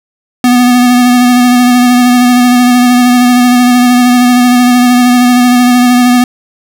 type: tone with vibrato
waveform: square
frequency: 246.5 Hz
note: B3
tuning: 3 cents flat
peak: -4 dBFS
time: 0.44-6.24 s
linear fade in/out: 2 ms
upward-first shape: sine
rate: 13 Hz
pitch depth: 21 cents each way
effects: none